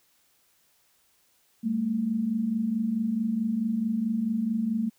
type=tone pair together; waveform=sine; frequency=201 / 225.6 Hz; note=G3 / A3; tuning=+44 / +44 cents; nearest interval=major second; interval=200 cents; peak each=-31 / -25 dBFS; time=1.63-4.9 s; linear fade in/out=20 ms; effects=white hiss -66 dBFS RMS until 4.98 s